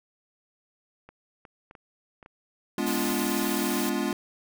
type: clicks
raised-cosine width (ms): 0.5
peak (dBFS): -32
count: 11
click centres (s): 1.09 / 1.452 / 1.711 / 1.752 / 2.228 / 2.261 / 2.857 / 3.018 / 3.104 / 3.229 / 3.423
type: chord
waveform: square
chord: G# diminished seventh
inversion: none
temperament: equal with one note detuned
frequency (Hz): 207.7 / 246.9 / 287.6 / 349.2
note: G#3 / B3 / D4 / F4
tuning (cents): 0 / 0 / -36 / 0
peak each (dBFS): -32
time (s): 2.78-4.13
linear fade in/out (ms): 2
type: noise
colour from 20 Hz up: white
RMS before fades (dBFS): -34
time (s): 2.86-3.9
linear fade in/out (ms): 10
effects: none